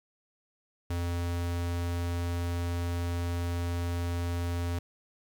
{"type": "tone", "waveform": "square", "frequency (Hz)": 86.5, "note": "F2", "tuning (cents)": -16, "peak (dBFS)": -30, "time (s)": [0.9, 4.79], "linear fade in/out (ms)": 5, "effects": ["10-bit"]}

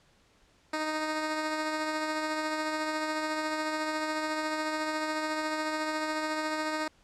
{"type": "tone with tremolo", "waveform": "10% pulse", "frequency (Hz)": 310, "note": "D#4", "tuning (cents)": -6, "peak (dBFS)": -20, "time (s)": [0.73, 6.88], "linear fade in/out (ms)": 5, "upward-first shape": "triangle", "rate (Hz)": 14, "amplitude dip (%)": 35, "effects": ["pink hiss -64 dBFS RMS until 7.03 s", "low-pass 7000 Hz 12 dB/octave"]}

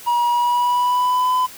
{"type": "tone with pitch glide", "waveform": "triangle", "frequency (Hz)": [958, 1008.5], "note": ["A#5", "B5"], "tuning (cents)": [47, 36], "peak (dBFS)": -13, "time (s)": [0.06, 1.47], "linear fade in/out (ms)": 20, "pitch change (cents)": 89, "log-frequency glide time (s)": [0.27, 1.34], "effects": ["white hiss -39 dBFS RMS until 1.57 s"]}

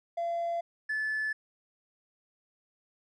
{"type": "tone pair in turn", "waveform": "triangle", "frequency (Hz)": [682, 1735.5], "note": ["F5", "A6"], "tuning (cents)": [-41, -24], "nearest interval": "octave + major third", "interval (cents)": 1617, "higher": "second", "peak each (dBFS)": [-26, -26], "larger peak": "neither", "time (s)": [[0.17, 0.61], [0.89, 1.33]], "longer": "neither", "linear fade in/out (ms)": 10, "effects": ["tanh soft clip ceiling -25 dBFS", "resampled to 22050 Hz"]}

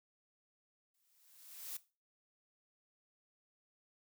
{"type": "noise with exponential growth", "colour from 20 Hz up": "blue", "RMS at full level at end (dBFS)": -42, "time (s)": [0.94, 1.77], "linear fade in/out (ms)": 5, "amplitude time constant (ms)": 180, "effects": ["noise-tail reverb RT60 0.3 s tail -17 dB re dry"]}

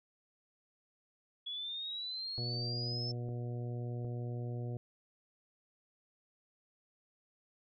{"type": "exponential sweep", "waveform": "sine", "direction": "up", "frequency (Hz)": [3368, 5320], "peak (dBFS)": -38, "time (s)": [1.46, 3.12], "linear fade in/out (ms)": 10}
{"type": "harmonic tone", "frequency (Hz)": 120.7, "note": "B2", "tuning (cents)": -39, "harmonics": [1, 2, 3, 4, 5, 6], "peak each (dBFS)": [-37, -48, -48, -50, -54, -56], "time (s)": [2.38, 4.77], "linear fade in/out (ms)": 0}
{"type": "clicks", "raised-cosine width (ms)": 2, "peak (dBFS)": -35, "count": 2, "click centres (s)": [3.289, 4.048]}
{"effects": []}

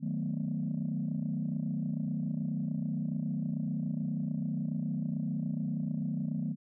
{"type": "chord", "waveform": "sine", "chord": "B dominant seventh", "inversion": "first", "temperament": "equal", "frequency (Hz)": [155.56, 185, 220, 246.9], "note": ["D#3", "F#3", "A3", "B3"], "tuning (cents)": [0, 0, 0, 0], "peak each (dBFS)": [-34, -36, -35, -37], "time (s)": [0, 6.56], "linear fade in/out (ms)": 50, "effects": ["tanh soft clip ceiling -24 dBFS"]}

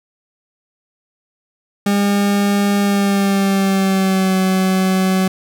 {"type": "tone with pitch glide", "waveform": "40% pulse", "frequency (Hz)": [201.8, 188.29], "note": ["G#3", "F#3"], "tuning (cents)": [-49, 31], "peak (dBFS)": -12, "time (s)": [1.86, 5.28], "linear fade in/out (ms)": 5, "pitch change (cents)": -120, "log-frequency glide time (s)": [2.8, 4.37], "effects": []}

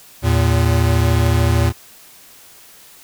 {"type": "tone pair together", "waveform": "square", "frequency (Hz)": [80.9, 114.41], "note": ["E2", "A#2"], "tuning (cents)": [-32, -32], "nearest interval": "tritone", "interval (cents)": 600, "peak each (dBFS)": -16, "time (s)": [0.22, 1.73], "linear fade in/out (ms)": 50, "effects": ["white hiss -44 dBFS RMS until 3.03 s"]}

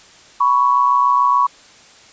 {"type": "tone pair together", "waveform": "sine", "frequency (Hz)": [987.8, 1114.7], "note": ["B5", "C#6"], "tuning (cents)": [0, 9], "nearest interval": "major second", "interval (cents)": 209, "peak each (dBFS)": [-15, -13], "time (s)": [0.4, 1.47], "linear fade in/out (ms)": 10, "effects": ["white hiss -45 dBFS RMS until 2.12 s", "resampled to 16000 Hz"]}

